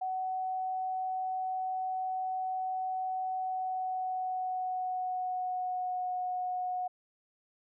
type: tone with pitch glide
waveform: sine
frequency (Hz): 749 to 730.6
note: F#5 to F#5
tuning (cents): +21 to -22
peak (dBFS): -31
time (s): 0.01-6.88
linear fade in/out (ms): 10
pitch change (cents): -43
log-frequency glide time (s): 3.37-6.12
effects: none